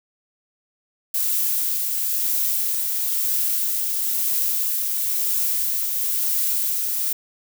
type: noise with tremolo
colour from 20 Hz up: violet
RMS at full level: -21 dBFS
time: 1.14-7.13 s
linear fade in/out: 5 ms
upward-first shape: triangle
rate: 1 Hz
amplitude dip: 30%
effects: none